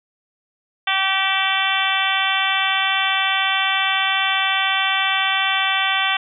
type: harmonic tone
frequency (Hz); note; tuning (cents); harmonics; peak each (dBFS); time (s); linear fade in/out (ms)
385.6; G4; -28; 2 / 3 / 4 / 5 / 6 / 7 / 8 / 9; -25 / -25 / -25 / -25 / -25 / -25 / -25 / -25; 0.87-6.17; 5
effects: none